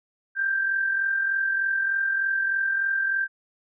sine tone pair together, 1574.7 / 1618 Hz, G6 / G#6, +7 / -46 cents, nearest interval unison, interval 47 cents, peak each -22 / -32 dBFS, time 0.35-3.28 s, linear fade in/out 50 ms, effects none

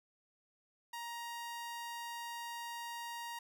sawtooth tone, 940 Hz, A#5, 14 cents sharp, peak -38 dBFS, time 0.93-3.39 s, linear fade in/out 5 ms, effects none

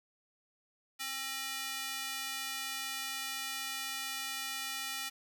square tone with high-pass filter, 267.9 Hz, C4, 41 cents sharp, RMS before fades -39 dBFS, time 0.99-5.1 s, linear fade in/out 20 ms, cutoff 2100 Hz, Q 0.72, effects none

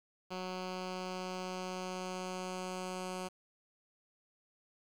10% pulse tone with low-pass filter sweep, 184.2 Hz, F#3, 7 cents flat, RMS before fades -41 dBFS, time 0.3-3.29 s, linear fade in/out 20 ms, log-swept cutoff 4700 to 8900 Hz, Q 1.3, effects 10-bit

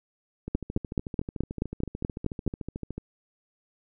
two click trains, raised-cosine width 3 ms, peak -21 / -12 dBFS, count 35 / 10, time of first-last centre 0.48-2.98 / 0.55-2.477 s, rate 13.6 / 4.67 Hz, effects none

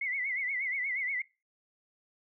sine tone with vibrato, 2093 Hz, C7, in tune, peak -30 dBFS, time 0.01-1.22 s, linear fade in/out 5 ms, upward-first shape sine, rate 8.4 Hz, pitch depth 110 cents each way, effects noise-tail reverb RT60 0.3 s tail -23 dB re dry

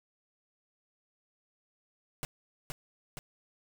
pink noise with echo, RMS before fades -36 dBFS, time 2.23-2.25 s, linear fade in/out 0 ms, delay 470 ms, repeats 2, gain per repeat -3 dB, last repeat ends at 3.19 s, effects none

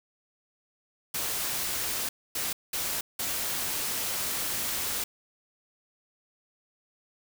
white noise bursts at uneven times, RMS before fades -31 dBFS, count 4, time 1.14-2.09 / 2.35-2.53 / 2.73-3.01 / 3.19-5.04 s, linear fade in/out 5 ms, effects none

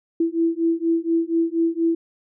sine beating tone pair, 329.6 / 333.8 Hz, E4 / E4, 0 / +22 cents, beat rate 4.2 Hz, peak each -21 dBFS, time 0.2-1.95 s, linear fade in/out 5 ms, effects none

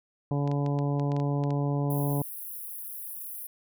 harmonic tone, 142.7 Hz, D3, 49 cents flat, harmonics 1 / 2 / 3 / 4 / 5 / 6 / 7, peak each -26 / -32 / -36 / -38 / -40 / -42 / -43 dBFS, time 0.31-2.22 s, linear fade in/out 2 ms
clicks, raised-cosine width 0.2 ms, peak -27 dBFS, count 10, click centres 0.476 / 0.515 / 0.663 / 0.789 / 0.997 / 1.119 / 1.165 / 1.2 / 1.438 / 1.506 s
white high-pass noise, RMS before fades -39 dBFS, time 1.9-3.47 s, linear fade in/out 5 ms, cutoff 9900 Hz, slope 96 dB/octave
effects none

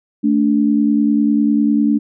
sine tone pair together, 220 / 290 Hz, A3 / D4, 0 / -22 cents, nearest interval perfect fourth, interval 478 cents, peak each -14 dBFS, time 0.23-1.99 s, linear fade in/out 20 ms, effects none

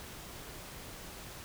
silence, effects pink hiss -47 dBFS RMS until 1.44 s

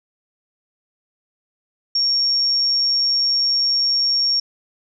sine tone with amplitude modulation, 5530 Hz, F8, 18 cents flat, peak -14 dBFS, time 1.95-4.4 s, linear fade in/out 5 ms, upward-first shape sine, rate 215 Hz, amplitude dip 25%, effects none

